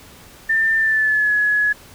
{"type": "tone with pitch glide", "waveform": "sine", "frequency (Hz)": [1791, 1690.5], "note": ["A6", "G#6"], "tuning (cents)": [30, 30], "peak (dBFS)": -14, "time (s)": [0.49, 1.73], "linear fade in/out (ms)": 10, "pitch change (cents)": -100, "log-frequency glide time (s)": [0.77, 1.33], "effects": ["pink hiss -44 dBFS RMS until 1.94 s"]}